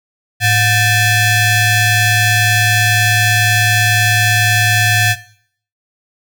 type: ring-modulated tone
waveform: sawtooth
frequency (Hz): 830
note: G#5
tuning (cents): -1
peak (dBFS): -3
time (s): 0.4-5.16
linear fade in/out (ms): 50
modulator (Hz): 938
effects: noise-tail reverb RT60 0.6 s tail -18 dB re dry